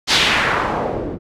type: noise with low-pass filter sweep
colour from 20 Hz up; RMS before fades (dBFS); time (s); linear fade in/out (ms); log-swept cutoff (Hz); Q
white; -18; 0.07-1.19; 50; 4800 to 290; 1.7
effects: none